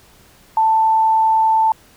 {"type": "tone", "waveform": "sine", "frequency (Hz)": 885, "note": "A5", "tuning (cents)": 10, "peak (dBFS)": -11, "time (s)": [0.57, 1.72], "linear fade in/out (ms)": 2, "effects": ["pink hiss -49 dBFS RMS until 1.96 s"]}